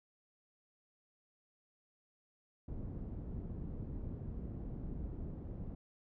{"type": "low-pass noise", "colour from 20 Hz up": "pink", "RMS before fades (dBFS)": -43, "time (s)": [2.68, 5.75], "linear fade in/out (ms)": 5, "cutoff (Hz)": 260, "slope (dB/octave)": 12, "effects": []}